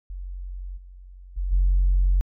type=tone with level steps; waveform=sine; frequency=45.52 Hz; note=F#1; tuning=28 cents flat; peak=-31 / -41 / -23 / -15 dBFS; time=0.1-2.21 s; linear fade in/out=0 ms; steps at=0.76 / 1.36 / 1.51 s; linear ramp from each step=20 ms; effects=tanh soft clip ceiling -12 dBFS